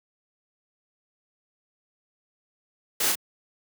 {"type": "noise with echo", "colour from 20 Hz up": "white", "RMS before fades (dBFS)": -25, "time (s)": [3, 3.12], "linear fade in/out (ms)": 5, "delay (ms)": 34, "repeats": 1, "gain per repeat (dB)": -2, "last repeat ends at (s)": 3.154, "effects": ["high-pass 150 Hz 12 dB/octave"]}